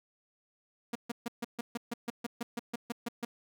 sawtooth tone bursts, 236.2 Hz, A#3, 23 cents sharp, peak -29 dBFS, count 15, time 0.93-3.25 s, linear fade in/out 5 ms, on 24 ms, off 140 ms, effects none

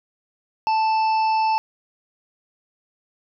harmonic tone with a mistuned harmonic, 880 Hz, A5, in tune, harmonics 1 / 3 / 5 / 6, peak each -17 / -31 / -39 / -36 dBFS, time 0.67-1.58 s, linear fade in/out 0 ms, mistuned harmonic 5, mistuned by +31 cents, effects none

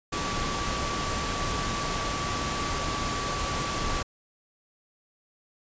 sine tone in noise, 1150 Hz, D6, 37 cents flat, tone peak -33 dBFS, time 0.12-4.03 s, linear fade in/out 10 ms, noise pink, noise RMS -30 dBFS, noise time 0.12-4.03 s, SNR -6 dB, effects resampled to 16000 Hz

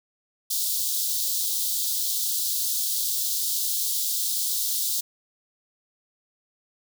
white high-pass noise, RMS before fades -26 dBFS, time 0.5-5.01 s, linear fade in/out 10 ms, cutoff 3500 Hz, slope 48 dB/octave, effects none

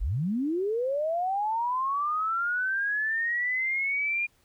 sine linear sweep, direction up, 34.41 to 2425 Hz, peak -25 dBFS, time 0-4.27 s, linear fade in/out 20 ms, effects pink hiss -66 dBFS RMS until 4.44 s

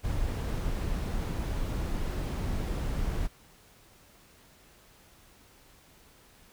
brown noise, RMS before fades -31 dBFS, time 0.03-3.28 s, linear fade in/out 20 ms, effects pink hiss -58 dBFS RMS until 6.52 s

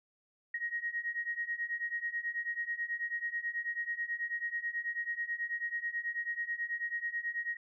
sine beating tone pair, 1878 / 1887.2 Hz, A#6 / A#6, +12 / +21 cents, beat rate 9.2 Hz, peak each -38 / -36 dBFS, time 0.54-7.57 s, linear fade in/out 5 ms, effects none

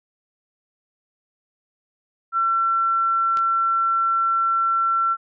sine tone, 1350 Hz, E6, 41 cents sharp, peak -17 dBFS, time 2.32-5.17 s, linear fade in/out 50 ms
clicks, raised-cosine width 0.2 ms, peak -17 / -26 dBFS, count 2, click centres 3.372 / 3.389 s
effects none

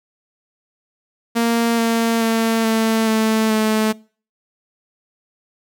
sawtooth tone with pitch steps, 232.2 / 229.1 / 226.1 / 223.1 / 220.2 / 217.3 Hz, A#3 / A#3 / A3 / A3 / A3 / A3, -7 / -30 / +47 / +24 / +2 / -21 cents, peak -11 dBFS, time 1.35-3.93 s, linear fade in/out 20 ms, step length 430 ms, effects noise-tail reverb RT60 0.4 s tail -23 dB re dry

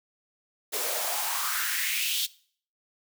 white noise with high-pass filter sweep, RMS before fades -29 dBFS, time 0.72-2.27 s, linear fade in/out 20 ms, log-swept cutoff 400 to 3700 Hz, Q 4.1, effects noise-tail reverb RT60 0.5 s tail -20 dB re dry

